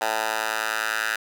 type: tone with high-pass filter sweep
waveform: 10% pulse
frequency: 110 Hz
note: A2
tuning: in tune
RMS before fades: -26 dBFS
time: 0.01-1.16 s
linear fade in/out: 5 ms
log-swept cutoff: 850 to 1500 Hz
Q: 2.6
effects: none

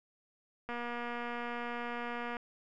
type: click train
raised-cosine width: 0.5 ms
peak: -25 dBFS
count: 402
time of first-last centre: 0.69-2.368 s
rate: 239 Hz
effects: none

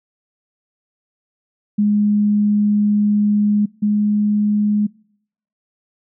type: tone pair in turn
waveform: sine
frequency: 207.7 / 208.6 Hz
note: G#3 / G#3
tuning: 0 / +8 cents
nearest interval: unison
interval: 8 cents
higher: second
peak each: -12 / -13 dBFS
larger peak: first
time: 1.78-3.66 / 3.82-4.87 s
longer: first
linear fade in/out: 10 ms
effects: noise-tail reverb RT60 0.7 s tail -25 dB re dry

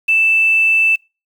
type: tone with quantisation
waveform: sine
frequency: 2646 Hz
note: E7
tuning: 6 cents sharp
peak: -10 dBFS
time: 0.08-0.96 s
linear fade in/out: 10 ms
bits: 6
effects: noise-tail reverb RT60 0.3 s tail -26 dB re dry

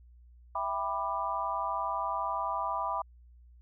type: chord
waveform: sine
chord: E minor seventh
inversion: none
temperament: just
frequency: 659.3 / 791.1 / 988.9 / 1186.7 Hz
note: E5 / G5 / B5 / D6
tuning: 0 / +16 / +2 / +18 cents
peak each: -38 / -37 / -33 / -35 dBFS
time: 0.55-3.02 s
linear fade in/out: 5 ms
effects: added 60 Hz sine -53 dBFS peak until 3.61 s

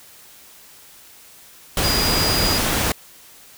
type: tone in noise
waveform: sine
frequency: 4886 Hz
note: D#8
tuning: 32 cents flat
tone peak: -21 dBFS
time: 1.84-2.58 s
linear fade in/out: 2 ms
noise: pink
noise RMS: -20 dBFS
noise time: 1.77-2.92 s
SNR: -4 dB
effects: white hiss -46 dBFS RMS until 3.57 s

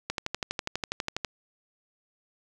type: click train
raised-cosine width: 0.2 ms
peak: -12 dBFS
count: 15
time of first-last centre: 0.1-1.248 s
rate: 12.2 Hz
effects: none

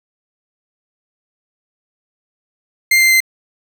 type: tone with pitch steps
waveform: 40% pulse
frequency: 2098 / 2086 / 2074 Hz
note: C7 / C7 / C7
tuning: +4 / -6 / -16 cents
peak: -8 dBFS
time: 2.91-3.204 s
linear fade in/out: 5 ms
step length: 98 ms
effects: none

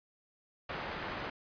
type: low-pass noise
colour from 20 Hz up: white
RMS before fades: -40 dBFS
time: 0.69-1.3 s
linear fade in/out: 5 ms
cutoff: 1700 Hz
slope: 12 dB/octave
effects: resampled to 11025 Hz

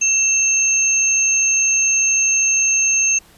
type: tone pair together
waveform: sine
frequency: 2671 / 6364 Hz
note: E7 / G8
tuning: +22 / +25 cents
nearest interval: octave + minor third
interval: 1503 cents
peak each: -20 / -14 dBFS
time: 0.01-3.19 s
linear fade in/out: 10 ms
effects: pink hiss -49 dBFS RMS until 3.37 s + resampled to 32000 Hz

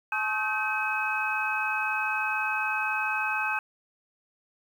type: tone cluster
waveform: sine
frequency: 858 / 1088 / 1272 / 1545 / 2546 Hz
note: A5 / C#6 / D#6 / G6 / D#7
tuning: -44 / -33 / +38 / -26 / +39 cents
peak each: -32 / -38 / -35 / -30 / -30 dBFS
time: 0.12-3.59 s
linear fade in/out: 2 ms
effects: 9-bit

